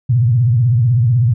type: tone with vibrato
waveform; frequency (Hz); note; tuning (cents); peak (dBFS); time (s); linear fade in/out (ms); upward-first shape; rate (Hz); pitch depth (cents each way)
sine; 119.6; A#2; +45; -9; 0.09-1.34; 10; triangle; 16; 210
effects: none